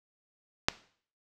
click, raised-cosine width 0.2 ms, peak -5 dBFS, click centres 0.685 s, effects noise-tail reverb RT60 0.5 s tail -17 dB re dry

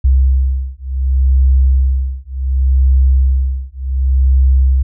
sine beating tone pair, 65.41 / 66.09 Hz, C2 / C2, 0 / +18 cents, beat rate 0.68 Hz, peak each -12 dBFS, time 0.04-4.83 s, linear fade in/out 10 ms, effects none

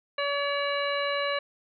harmonic tone, 569 Hz, C#5, 45 cents sharp, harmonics 1 / 2 / 3 / 4 / 5 / 7, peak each -29 / -32 / -34 / -35 / -36 / -37 dBFS, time 0.18-1.39 s, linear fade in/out 5 ms, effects none

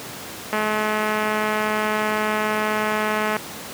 click train, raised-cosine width 0.5 ms, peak -8 dBFS, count 608, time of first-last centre 0.53-3.366 s, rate 214 Hz, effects pink hiss -34 dBFS RMS until 3.73 s + high-pass 150 Hz 12 dB/octave

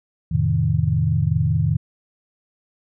sine chord, F dominant seventh, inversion none, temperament equal, 87.31 / 110 / 130.81 / 155.56 Hz, F2 / A2 / C3 / Eb3, 0 / 0 / 0 / 0 cents, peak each -23 / -22 / -23 / -20 dBFS, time 0.31-1.77 s, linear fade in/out 10 ms, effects none

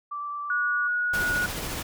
sine tone with vibrato, 1166 Hz, D6, 13 cents flat, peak -30 dBFS, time 0.11-0.88 s, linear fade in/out 10 ms, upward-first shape triangle, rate 9.2 Hz, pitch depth 8 cents each way
sine tone, 1455 Hz, F#6, 29 cents flat, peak -23 dBFS, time 0.5-1.46 s, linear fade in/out 2 ms
pink noise with tremolo, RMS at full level -31 dBFS, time 1.13-1.83 s, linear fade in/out 10 ms, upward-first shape triangle, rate 14 Hz, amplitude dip 30%
effects none

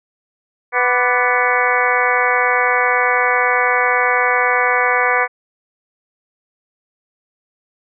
harmonic tone with a mistuned harmonic, 248 Hz, B3, 7 cents sharp, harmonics 2 / 3 / 4 / 5 / 6 / 7 / 8 / 9, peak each -21 / -21 / -21 / -21 / -21 / -21 / -21 / -21 dBFS, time 0.72-5.28 s, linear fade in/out 50 ms, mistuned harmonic 5, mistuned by -83 cents, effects none

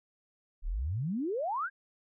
sine exponential sweep, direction up, 31 to 1675 Hz, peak -30 dBFS, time 0.62-1.7 s, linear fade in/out 50 ms, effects none

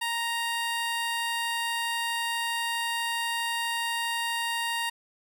15% pulse tone, 932.3 Hz, A#5, in tune, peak -21 dBFS, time 0.01-4.9 s, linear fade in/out 10 ms, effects none

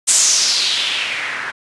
blue noise with low-pass filter sweep, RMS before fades -17 dBFS, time 0.07-1.52 s, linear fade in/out 20 ms, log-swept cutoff 8100 to 1500 Hz, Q 3.2, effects resampled to 24000 Hz

